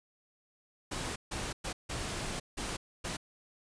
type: noise bursts at uneven times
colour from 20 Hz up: pink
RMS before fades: -37 dBFS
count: 6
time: 0.91-1.16 / 1.31-1.53 / 1.64-1.73 / 1.89-2.4 / 2.57-2.77 / 3.04-3.17 s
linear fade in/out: 10 ms
effects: resampled to 22050 Hz